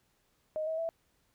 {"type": "tone with pitch steps", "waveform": "sine", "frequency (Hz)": [622, 640.6, 659.7], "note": ["D#5", "E5", "E5"], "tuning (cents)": [-1, -50, 1], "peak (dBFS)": -31, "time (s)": [0.56, 0.89], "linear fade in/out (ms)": 0, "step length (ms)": 110, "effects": ["pink hiss -73 dBFS RMS until 1.34 s"]}